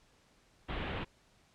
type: low-pass noise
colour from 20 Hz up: pink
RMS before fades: -38 dBFS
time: 0.68-1.05 s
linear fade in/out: 20 ms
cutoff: 3500 Hz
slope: 48 dB/octave
effects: pink hiss -67 dBFS RMS until 1.54 s + low-pass 8000 Hz 12 dB/octave